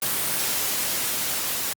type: noise with level ramp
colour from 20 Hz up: white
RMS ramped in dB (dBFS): -24 to -27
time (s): 0.02-1.73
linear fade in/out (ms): 2
effects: high-pass 80 Hz 12 dB/octave + Opus 24 kbps